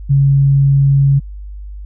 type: tone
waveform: sine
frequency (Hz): 138.59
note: C#3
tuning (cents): 0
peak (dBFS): -7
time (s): 0.09-1.2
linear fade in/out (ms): 20
effects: added 50 Hz sine -26 dBFS peak until 1.85 s